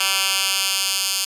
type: tone with high-pass filter sweep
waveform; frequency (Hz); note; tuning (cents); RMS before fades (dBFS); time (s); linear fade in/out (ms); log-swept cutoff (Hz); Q
10% pulse; 193; G3; -27; -21; 0-1.25; 5; 2300 to 4200; 1
effects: resampled to 32000 Hz